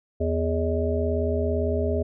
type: harmonic tone with a mistuned harmonic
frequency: 82.41 Hz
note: E2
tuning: in tune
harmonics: 1 / 3 / 5 / 7 / 8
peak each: -25 / -30 / -27 / -32 / -30 dBFS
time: 0.2-2.03 s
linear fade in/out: 10 ms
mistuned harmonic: 8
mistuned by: -66 cents
effects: none